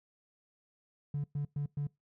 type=tone bursts; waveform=triangle; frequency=144.4 Hz; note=D3; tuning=29 cents flat; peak=-28 dBFS; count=4; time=1.14-1.87 s; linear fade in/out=5 ms; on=100 ms; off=110 ms; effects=noise-tail reverb RT60 0.2 s tail -26 dB re dry + tanh soft clip ceiling -28 dBFS